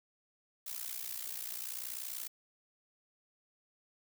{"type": "noise with amplitude modulation", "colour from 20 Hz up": "blue", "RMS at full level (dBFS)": -38, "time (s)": [0.66, 2.28], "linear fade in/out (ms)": 10, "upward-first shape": "sine", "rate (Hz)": 60.5, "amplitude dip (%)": 80, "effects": []}